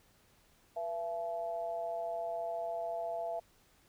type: tone with amplitude modulation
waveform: sine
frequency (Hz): 674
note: E5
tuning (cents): +38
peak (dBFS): -31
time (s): 0.76-3.4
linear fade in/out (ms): 10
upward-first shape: sine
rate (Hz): 186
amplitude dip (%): 75
effects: pink hiss -67 dBFS RMS until 3.88 s